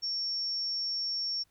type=tone; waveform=sine; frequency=5480 Hz; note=F8; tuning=34 cents flat; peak=-30 dBFS; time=0.02-1.44 s; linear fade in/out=20 ms; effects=pink hiss -71 dBFS RMS until 1.5 s